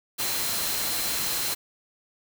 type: tone in noise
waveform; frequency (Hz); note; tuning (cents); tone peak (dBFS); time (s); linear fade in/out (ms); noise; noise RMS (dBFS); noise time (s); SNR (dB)
sine; 4106; C8; -33; -35; 0.18-1.55; 20; white; -28; 0.18-1.55; -10
effects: none